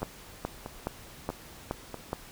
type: two click trains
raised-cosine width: 1 ms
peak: -16 / -22 dBFS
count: 6 / 4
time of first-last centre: 0.03-2.131 / 0.02-1.943 s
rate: 2.38 / 1.56 Hz
effects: pink hiss -49 dBFS RMS until 2.31 s